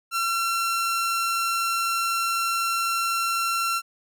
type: tone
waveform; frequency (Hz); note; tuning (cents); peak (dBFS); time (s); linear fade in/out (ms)
sawtooth; 1358; F6; -49; -19; 0.11-3.82; 50
effects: none